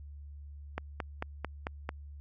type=click train; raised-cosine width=0.5 ms; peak=-19 dBFS; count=6; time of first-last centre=0.78-1.891 s; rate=4.5 Hz; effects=added 72 Hz sine -44 dBFS peak until 2.2 s